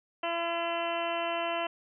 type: harmonic tone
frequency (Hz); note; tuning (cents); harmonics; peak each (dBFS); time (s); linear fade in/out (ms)
338.3; E4; +45; 1 / 2 / 3 / 4 / 5 / 6 / 7 / 8 / 9; -40 / -32 / -36 / -40 / -44 / -44 / -47 / -38 / -41; 0.23-1.67; 5
effects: none